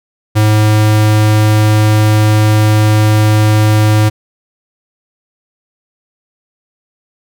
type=tone; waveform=square; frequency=107.1 Hz; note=A2; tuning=46 cents flat; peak=-7 dBFS; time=0.35-4.1 s; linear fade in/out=20 ms; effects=none